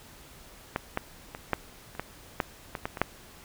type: clicks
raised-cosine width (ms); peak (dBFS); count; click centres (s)
0.5; -12 / -12 / -22 / -9 / -30 / -16 / -10 / -18 / -15 / -21 / -7; 11; 0.761 / 0.974 / 1.349 / 1.533 / 1.951 / 1.996 / 2.402 / 2.752 / 2.855 / 2.972 / 3.016
effects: pink hiss -51 dBFS RMS until 3.44 s